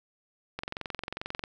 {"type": "click train", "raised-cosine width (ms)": 0.3, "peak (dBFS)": -18, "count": 20, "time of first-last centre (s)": [0.59, 1.438], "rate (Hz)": 22.4, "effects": []}